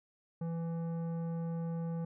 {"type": "tone with tanh clipping", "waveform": "triangle", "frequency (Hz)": 166.5, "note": "E3", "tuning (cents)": 18, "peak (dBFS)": -36, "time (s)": [0.41, 2.05], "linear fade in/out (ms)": 5, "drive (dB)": 16, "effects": []}